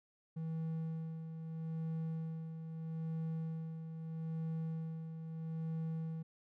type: tone with tremolo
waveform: triangle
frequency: 161.5 Hz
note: E3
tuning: 35 cents flat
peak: -34 dBFS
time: 0.36-6.23 s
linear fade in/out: 10 ms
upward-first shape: sine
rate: 0.78 Hz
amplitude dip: 55%
effects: none